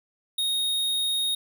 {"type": "tone", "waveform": "square", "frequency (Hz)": 3729, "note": "A#7", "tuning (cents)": 0, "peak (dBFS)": -24, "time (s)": [0.38, 1.35], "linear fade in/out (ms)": 5, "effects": []}